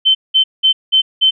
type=tone bursts; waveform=sine; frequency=3081 Hz; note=G7; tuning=31 cents flat; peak=-7 dBFS; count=5; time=0.05-1.31 s; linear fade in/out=20 ms; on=100 ms; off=190 ms; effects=none